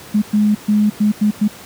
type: tone bursts at uneven times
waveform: sine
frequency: 210 Hz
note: G#3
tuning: 19 cents sharp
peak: -10 dBFS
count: 6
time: 0.14-0.22 / 0.33-0.55 / 0.68-0.9 / 1-1.12 / 1.21-1.31 / 1.41-1.48 s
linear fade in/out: 10 ms
effects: pink hiss -37 dBFS RMS until 1.65 s + high-pass 100 Hz 12 dB/octave

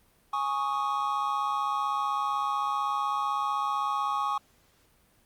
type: chord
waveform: triangle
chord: Ab suspended fourth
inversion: none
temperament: equal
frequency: 830.6 / 1108.7 / 1244.5 Hz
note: Ab5 / Db6 / Eb6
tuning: 0 / 0 / 0 cents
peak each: -30 / -27 / -31 dBFS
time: 0.33-4.38 s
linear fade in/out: 5 ms
effects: pink hiss -64 dBFS RMS until 5.25 s + Opus 32 kbps

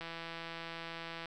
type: click train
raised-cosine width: 0.3 ms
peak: -27 dBFS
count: 208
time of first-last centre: 0.01-1.257 s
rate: 166 Hz
effects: none

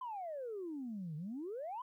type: exponential two-way sweep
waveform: sine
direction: down then up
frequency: 1046.5 to 146.83 to 1046.5 Hz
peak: -39 dBFS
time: 0.01-1.82 s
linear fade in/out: 5 ms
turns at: 1.16 s
effects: tanh soft clip ceiling -36 dBFS + 13-bit

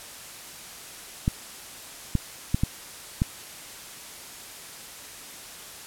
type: clicks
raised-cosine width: 5 ms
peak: -9 dBFS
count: 5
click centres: 1.279 / 2.153 / 2.545 / 2.635 / 3.219 s
effects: white hiss -42 dBFS RMS until 5.86 s + low-pass 12000 Hz 12 dB/octave

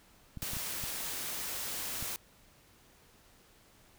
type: clicks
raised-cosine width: 5 ms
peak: -29 dBFS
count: 6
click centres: 0.373 / 0.429 / 0.534 / 0.568 / 0.838 / 2.026 s
type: noise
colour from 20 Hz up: white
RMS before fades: -38 dBFS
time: 0.42-2.16 s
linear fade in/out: 0 ms
effects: pink hiss -62 dBFS RMS until 3.98 s

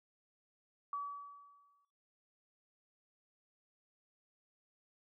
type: tone with exponential decay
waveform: sine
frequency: 1143 Hz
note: D6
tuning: 47 cents flat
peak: -35 dBFS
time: 0.93-1.85 s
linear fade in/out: 2 ms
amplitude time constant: 200 ms
effects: noise-tail reverb RT60 0.5 s tail -20 dB re dry

